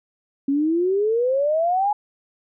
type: exponential sweep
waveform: sine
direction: up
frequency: 271.3 to 847 Hz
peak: -17 dBFS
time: 0.48-1.93 s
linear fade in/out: 5 ms
effects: none